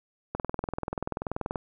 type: click train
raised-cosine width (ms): 1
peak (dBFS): -16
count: 26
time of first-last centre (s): 0.35-1.558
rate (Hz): 20.7
effects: none